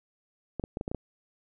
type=clicks; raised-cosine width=2 ms; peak=-19 dBFS; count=7; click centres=0.597 / 0.639 / 0.771 / 0.811 / 0.879 / 0.915 / 0.947 s; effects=none